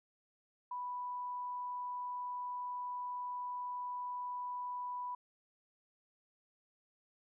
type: tone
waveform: sine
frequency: 987.8 Hz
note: B5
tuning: in tune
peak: -38 dBFS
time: 0.71-5.15 s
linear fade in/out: 5 ms
effects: none